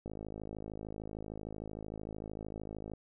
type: click train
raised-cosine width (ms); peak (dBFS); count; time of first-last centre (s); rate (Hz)
2; -29; 154; 0.06-2.936; 53.2
effects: none